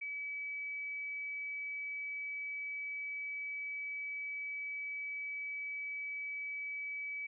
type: tone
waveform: sine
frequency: 2288 Hz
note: D7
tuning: 46 cents flat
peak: -38 dBFS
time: 0.01-7.27 s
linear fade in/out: 10 ms
effects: none